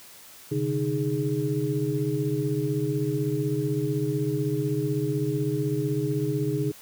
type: tone cluster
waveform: sine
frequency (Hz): 131 / 146.9 / 308.9 / 414.7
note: C3 / D3 / D#4 / G#4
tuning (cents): +2 / +1 / -12 / -3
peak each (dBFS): -29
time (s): 0.51-6.72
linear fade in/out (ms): 10
effects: white hiss -48 dBFS RMS until 6.81 s + high-pass 60 Hz 12 dB/octave